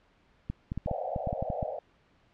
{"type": "clicks", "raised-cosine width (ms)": 5, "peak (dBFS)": -20, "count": 11, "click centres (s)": [0.5, 0.719, 0.776, 0.861, 0.913, 1.162, 1.273, 1.329, 1.425, 1.502, 1.628]}
{"type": "band-pass noise", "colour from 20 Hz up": "white", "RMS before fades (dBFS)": -35, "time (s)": [0.87, 1.79], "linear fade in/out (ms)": 5, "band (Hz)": [500, 770], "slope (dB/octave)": 96}
{"effects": ["pink hiss -65 dBFS RMS until 2.33 s", "low-pass 3000 Hz 12 dB/octave"]}